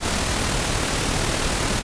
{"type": "noise with amplitude modulation", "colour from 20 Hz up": "pink", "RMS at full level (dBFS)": -21, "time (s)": [0, 1.83], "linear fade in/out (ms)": 50, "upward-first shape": "sine", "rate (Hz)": 38.8, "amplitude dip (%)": 30, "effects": ["resampled to 22050 Hz"]}